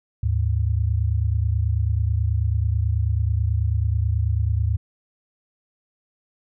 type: tone pair together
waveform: sine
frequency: 75.99 / 105.2 Hz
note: D#2 / G#2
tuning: -40 / +23 cents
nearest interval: tritone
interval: 563 cents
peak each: -21 dBFS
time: 0.23-4.77 s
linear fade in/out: 5 ms
effects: none